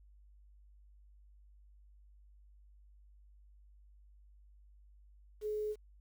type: tone with quantisation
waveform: sine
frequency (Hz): 425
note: G#4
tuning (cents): +40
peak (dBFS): -34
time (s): 5.41-5.76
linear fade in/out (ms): 50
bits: 10
effects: added 50 Hz sine -58 dBFS peak until 6 s